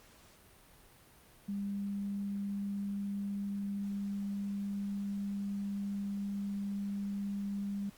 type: tone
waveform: sine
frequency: 200.4 Hz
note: G3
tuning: 38 cents sharp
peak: -34 dBFS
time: 1.48-7.9 s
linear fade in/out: 10 ms
effects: pink hiss -60 dBFS RMS until 7.97 s + Opus 48 kbps